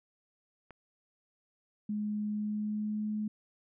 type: click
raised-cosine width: 0.5 ms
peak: -34 dBFS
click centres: 0.707 s
type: tone with pitch glide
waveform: sine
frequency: 210 to 212.7 Hz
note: G#3 to G#3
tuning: +19 to +42 cents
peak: -31 dBFS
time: 1.89-3.28 s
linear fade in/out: 5 ms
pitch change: +23 cents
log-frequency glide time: 2.29-3.09 s
effects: none